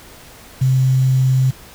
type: tone with quantisation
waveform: sine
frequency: 130.81 Hz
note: C3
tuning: in tune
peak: -11 dBFS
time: 0.61-1.51 s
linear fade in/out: 10 ms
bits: 6
effects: pink hiss -41 dBFS RMS until 1.74 s